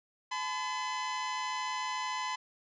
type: tone pair together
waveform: sawtooth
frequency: 860 / 1013.6 Hz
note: A5 / B5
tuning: -40 / +45 cents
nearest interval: minor third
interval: 285 cents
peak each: -36 / -30 dBFS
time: 0.31-2.36 s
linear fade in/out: 10 ms
effects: resampled to 16000 Hz